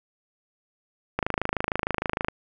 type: click train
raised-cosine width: 0.5 ms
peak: -9 dBFS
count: 30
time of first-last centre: 1.19-2.284 s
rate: 26.5 Hz
effects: none